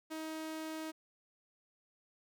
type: tone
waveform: sawtooth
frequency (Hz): 316.2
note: D#4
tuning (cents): +28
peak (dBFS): -36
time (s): 0.1-0.92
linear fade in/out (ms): 20
effects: none